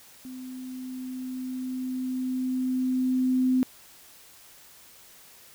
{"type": "tone with level ramp", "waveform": "sine", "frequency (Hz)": 256.3, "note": "C4", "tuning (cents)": -36, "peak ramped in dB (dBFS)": [-37, -19], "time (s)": [0.25, 3.63], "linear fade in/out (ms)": 0, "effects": ["white hiss -52 dBFS RMS until 5.54 s"]}